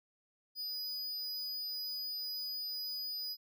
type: tone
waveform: square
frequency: 4951 Hz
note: D#8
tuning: 9 cents flat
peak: -38 dBFS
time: 0.55-3.37 s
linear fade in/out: 50 ms
effects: none